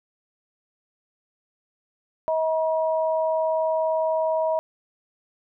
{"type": "tone pair together", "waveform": "sine", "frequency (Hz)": [638, 957.6], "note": ["D#5", "A#5"], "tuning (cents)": [43, 46], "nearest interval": "perfect fifth", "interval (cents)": 703, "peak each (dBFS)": [-21, -27], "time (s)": [2.28, 4.59], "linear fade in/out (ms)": 0, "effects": []}